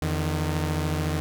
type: tone pair together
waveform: sawtooth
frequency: 83.32 / 152.9 Hz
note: E2 / D#3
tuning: +19 / -30 cents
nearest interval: major seventh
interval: 1051 cents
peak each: -23 dBFS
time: 0.02-1.2 s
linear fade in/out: 0 ms
effects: none